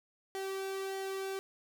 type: tone with flanger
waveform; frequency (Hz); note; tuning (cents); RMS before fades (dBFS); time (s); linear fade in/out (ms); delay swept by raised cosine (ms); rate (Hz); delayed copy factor
sawtooth; 386.4; G4; -25; -38; 0.35-1.39; 0; 0.77 to 1.62; 1.6; -0.5
effects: none